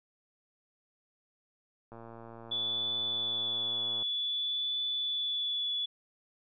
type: click train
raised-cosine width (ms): 1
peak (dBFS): -34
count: 243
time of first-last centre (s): 1.92-4.024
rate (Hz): 115
type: tone with vibrato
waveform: sine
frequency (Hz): 3450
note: A7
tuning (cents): -35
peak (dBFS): -30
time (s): 2.51-5.86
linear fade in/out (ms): 10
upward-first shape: triangle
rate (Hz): 0.54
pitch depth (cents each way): 14
effects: none